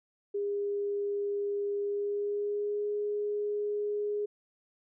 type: tone with pitch glide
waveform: sine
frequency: 405.8 to 414.8 Hz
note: G#4 to G#4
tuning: -40 to -2 cents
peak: -29 dBFS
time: 0.34-4.26 s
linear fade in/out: 10 ms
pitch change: +38 cents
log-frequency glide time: 1.8-2.88 s
effects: none